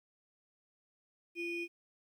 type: ring-modulated tone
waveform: triangle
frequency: 1403 Hz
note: F6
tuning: 8 cents sharp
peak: -31 dBFS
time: 1.35-1.68 s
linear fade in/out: 50 ms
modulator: 1060 Hz
effects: 12-bit